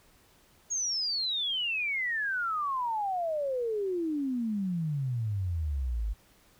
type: exponential sweep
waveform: sine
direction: down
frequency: 6700 to 49.54 Hz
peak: -28 dBFS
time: 0.7-6.14 s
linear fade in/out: 20 ms
effects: pink hiss -62 dBFS RMS until 6.59 s

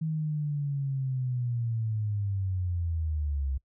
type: linear sweep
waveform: sine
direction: down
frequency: 160 to 65.4 Hz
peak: -27 dBFS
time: 0.01-3.58 s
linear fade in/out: 10 ms
effects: noise-tail reverb RT60 0.1 s tail -23 dB re dry

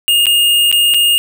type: tone with dropouts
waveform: square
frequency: 2837 Hz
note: F7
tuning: 27 cents sharp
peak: -9 dBFS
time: 0.08-1.18 s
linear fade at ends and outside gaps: 0 ms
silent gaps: 0.257-0.267 / 0.715-0.726 / 0.939-0.944 s
effects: none

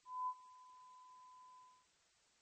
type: tone with ADSR envelope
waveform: sine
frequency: 1008 Hz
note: B5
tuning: 35 cents sharp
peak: -36 dBFS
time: 0.05-1.87 s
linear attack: 230 ms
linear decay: 56 ms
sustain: -22 dB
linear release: 290 ms
effects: white hiss -73 dBFS RMS until 2.41 s + MP3 32 kbps

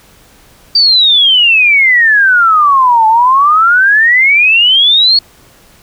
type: exponential two-way sweep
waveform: sine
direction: down then up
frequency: 4699 to 866 to 4407 Hz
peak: -4 dBFS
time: 0.75-5.19 s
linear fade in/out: 5 ms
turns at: 3.07 s
effects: pink hiss -43 dBFS RMS until 5.82 s

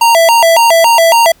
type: tone with vibrato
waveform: square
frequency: 784 Hz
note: G5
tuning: in tune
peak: -5 dBFS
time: 0.01-1.32 s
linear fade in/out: 5 ms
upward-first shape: square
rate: 3.6 Hz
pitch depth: 290 cents each way
effects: pink hiss -47 dBFS RMS until 1.4 s

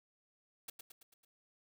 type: noise with echo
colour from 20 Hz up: white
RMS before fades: -45 dBFS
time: 0.68-0.7 s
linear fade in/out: 5 ms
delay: 110 ms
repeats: 5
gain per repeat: -5 dB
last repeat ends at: 1.25 s
effects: none

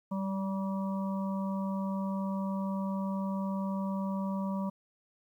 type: harmonic tone with a mistuned harmonic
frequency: 192.8 Hz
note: G3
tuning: 28 cents flat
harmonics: 1 / 3 / 5 / 6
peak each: -31 / -41 / -41 / -46 dBFS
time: 0.11-4.7 s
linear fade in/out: 10 ms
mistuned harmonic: 1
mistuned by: +16 cents
effects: 11-bit

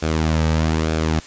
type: tone with flanger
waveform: sawtooth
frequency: 79.3 Hz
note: D#2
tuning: 33 cents sharp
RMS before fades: -19 dBFS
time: 0.02-1.2 s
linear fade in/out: 10 ms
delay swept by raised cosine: 1 to 2.9 ms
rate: 1.1 Hz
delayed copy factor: -0.5
effects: white hiss -40 dBFS RMS until 1.26 s + resampled to 16000 Hz

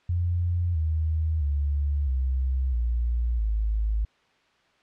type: tone with pitch steps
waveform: sine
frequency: 87.31 / 79.14 / 71.74 / 65.03 / 58.95 / 53.44 Hz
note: F2 / D#2 / D2 / C2 / A#1 / A1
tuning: 0 / +30 / -40 / -10 / +20 / -50 cents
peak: -22 dBFS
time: 0.09-4.05 s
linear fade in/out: 5 ms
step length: 660 ms
effects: white hiss -63 dBFS RMS until 4.82 s + low-pass 3000 Hz 12 dB/octave

